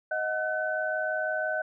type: tone cluster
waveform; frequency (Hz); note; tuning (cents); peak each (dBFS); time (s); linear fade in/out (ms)
sine; 626 / 732 / 1512; D#5 / F#5 / F#6; +10 / -19 / +37; -30 / -35 / -30; 0.11-1.62; 5
effects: none